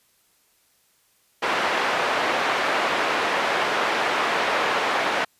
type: band-pass noise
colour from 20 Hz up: pink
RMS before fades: -23 dBFS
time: 1.42-5.25 s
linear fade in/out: 10 ms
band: 560 to 2400 Hz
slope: 12 dB/octave
effects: white hiss -63 dBFS RMS until 5.39 s + resampled to 32000 Hz